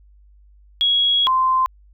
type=tone pair in turn; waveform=sine; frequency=3322 / 1039.1 Hz; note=G#7 / C6; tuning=0 / -12 cents; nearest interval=octave + minor sixth; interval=2012 cents; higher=first; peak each=-14 dBFS; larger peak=neither; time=0.81-1.27 / 1.27-1.66 s; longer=first; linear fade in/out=0 ms; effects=added 50 Hz sine -47 dBFS peak until 1.93 s